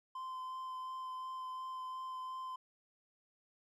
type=tone with vibrato; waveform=triangle; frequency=1033 Hz; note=C6; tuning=22 cents flat; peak=-39 dBFS; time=0.15-2.56 s; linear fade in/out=5 ms; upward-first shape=sine; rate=2.8 Hz; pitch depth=10 cents each way; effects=none